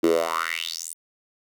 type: tone with high-pass filter sweep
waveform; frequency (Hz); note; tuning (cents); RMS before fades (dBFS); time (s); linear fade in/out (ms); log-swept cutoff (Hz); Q
10% pulse; 82.41; E2; 0; -25; 0.03-0.94; 10; 310 to 10000; 5.2
effects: none